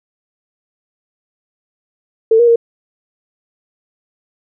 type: tone with pitch steps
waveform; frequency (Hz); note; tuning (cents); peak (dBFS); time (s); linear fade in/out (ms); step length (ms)
sine; 447.2 / 474.9 / 465.3; A4 / A#4 / A#4; +28 / +32 / -3; -6; 2.31-2.559; 5; 83
effects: none